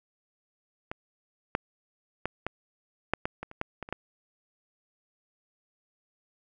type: clicks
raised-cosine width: 0.5 ms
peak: -19 / -10 / -14 / -15 / -9 / -14 / -21 / -29 / -14 / -21 / -27 / -15 dBFS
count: 12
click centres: 0.915 / 1.551 / 2.256 / 2.466 / 3.136 / 3.255 / 3.43 / 3.514 / 3.614 / 3.827 / 3.889 / 3.926 s
effects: none